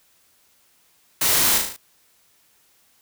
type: noise with echo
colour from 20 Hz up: white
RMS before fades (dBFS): -20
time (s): 1.21-1.58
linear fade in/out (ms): 5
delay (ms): 37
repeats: 5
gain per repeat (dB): -4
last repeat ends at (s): 1.765
effects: white hiss -60 dBFS RMS until 3.01 s